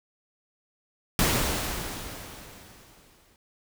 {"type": "noise with exponential decay", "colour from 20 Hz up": "pink", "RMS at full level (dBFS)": -22, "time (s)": [1.19, 3.36], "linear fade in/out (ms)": 1, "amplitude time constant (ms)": 470, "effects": []}